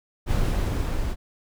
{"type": "noise with level ramp", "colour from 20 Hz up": "brown", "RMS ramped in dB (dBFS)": [-21, -27], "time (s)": [0.26, 1.16], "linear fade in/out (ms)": 50, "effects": []}